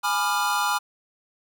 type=chord; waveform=square; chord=G# diminished seventh; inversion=none; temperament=equal with one note detuned; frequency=830.6 / 987.8 / 1199.3 / 1396.9 Hz; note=G#5 / B5 / D6 / F6; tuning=0 / 0 / +36 / 0 cents; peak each=-28 dBFS; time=0.03-0.79 s; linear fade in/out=20 ms; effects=none